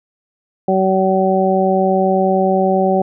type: harmonic tone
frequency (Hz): 189.7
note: F#3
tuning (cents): +43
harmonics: 1 / 2 / 3 / 4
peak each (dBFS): -17 / -17 / -17 / -17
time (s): 0.68-3.02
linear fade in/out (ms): 5
effects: none